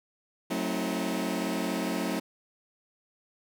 sawtooth chord, F# diminished seventh, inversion none, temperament just, 185 / 222 / 266.4 / 319.7 Hz, F#3 / A3 / C4 / Eb4, 0 / +16 / +31 / +47 cents, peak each -30 dBFS, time 0.5-2.2 s, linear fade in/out 10 ms, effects none

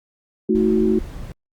sine chord, D# diminished, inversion second, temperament equal with one note detuned, 220 / 318.8 / 370 Hz, A3 / D#4 / F#4, 0 / +42 / 0 cents, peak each -18 / -21 / -18 dBFS, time 0.49-0.99 s, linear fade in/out 5 ms
brown noise, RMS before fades -32 dBFS, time 0.55-1.32 s, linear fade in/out 2 ms
effects Opus 32 kbps

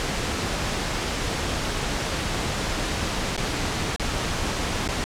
pink noise with dropouts, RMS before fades -26 dBFS, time 0-5.04 s, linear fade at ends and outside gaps 0 ms, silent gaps 3.365-3.377 / 3.961-3.997 / 4.877-4.888 s, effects low-pass 7000 Hz 12 dB/octave

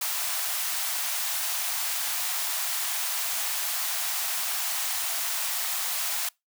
white high-pass noise, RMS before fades -29 dBFS, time 0.01-6.29 s, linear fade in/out 5 ms, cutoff 630 Hz, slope 96 dB/octave, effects noise-tail reverb RT60 0.2 s tail -25 dB re dry

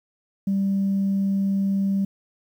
sine tone, 196 Hz, G3, in tune, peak -18 dBFS, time 0.47-2.05 s, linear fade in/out 5 ms, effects tanh soft clip ceiling -16 dBFS + 9-bit

